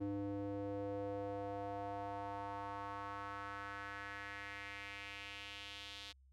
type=tone with band-pass filter sweep; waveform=square; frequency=100.4 Hz; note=G2; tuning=42 cents sharp; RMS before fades=-45 dBFS; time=0-6.13 s; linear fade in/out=20 ms; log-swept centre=340 to 3700 Hz; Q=2.6; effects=added 66 Hz sine -63 dBFS peak until 6.32 s